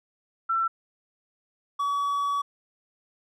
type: tone pair in turn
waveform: sine / triangle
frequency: 1343 / 1136.2 Hz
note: E6 / C#6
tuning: +32 / +42 cents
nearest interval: minor third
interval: 290 cents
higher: first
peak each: -22 dBFS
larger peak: neither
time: 0.49-0.68 / 1.79-2.42 s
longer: second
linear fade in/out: 10 ms
effects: none